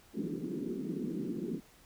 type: band-pass noise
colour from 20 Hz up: pink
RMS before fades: -37 dBFS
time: 0.13-1.61 s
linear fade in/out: 50 ms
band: 170 to 390 Hz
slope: 48 dB/octave
effects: pink hiss -61 dBFS RMS until 1.85 s